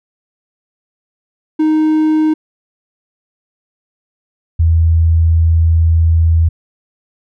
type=tone pair in turn; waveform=triangle / sine; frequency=311.1 / 82.11 Hz; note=D#4 / E2; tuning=0 / -6 cents; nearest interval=octave + major seventh; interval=2306 cents; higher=first; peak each=-7 dBFS; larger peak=neither; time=1.59-2.34 / 4.59-6.49 s; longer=second; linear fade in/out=10 ms; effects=none